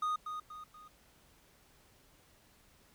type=tone with echo; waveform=triangle; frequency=1237 Hz; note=D#6; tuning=10 cents flat; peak=-29 dBFS; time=0.02-0.16 s; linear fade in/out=5 ms; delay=240 ms; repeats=3; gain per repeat=-7 dB; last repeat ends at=0.88 s; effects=pink hiss -65 dBFS RMS until 2.94 s